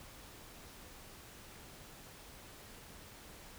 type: silence
effects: pink hiss -54 dBFS RMS until 3.58 s